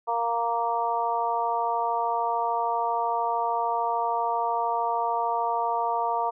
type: harmonic tone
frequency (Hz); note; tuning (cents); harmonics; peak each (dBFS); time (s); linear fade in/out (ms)
233.1; A#3; 0; 2 / 3 / 4 / 5; -33 / -28 / -26 / -32; 0.07-6.31; 20
effects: none